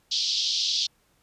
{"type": "band-pass noise", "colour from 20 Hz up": "white", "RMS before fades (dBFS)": -26, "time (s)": [0.11, 0.87], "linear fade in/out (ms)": 10, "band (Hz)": [3200, 5400], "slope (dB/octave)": 48, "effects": ["pink hiss -66 dBFS RMS until 1.22 s", "resampled to 32000 Hz"]}